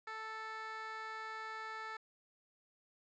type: tone with band-pass filter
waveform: 15% pulse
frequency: 440 Hz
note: A4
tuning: in tune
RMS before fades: -45 dBFS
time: 0.07-1.97 s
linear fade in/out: 5 ms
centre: 1700 Hz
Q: 1.1
effects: resampled to 16000 Hz + 12-bit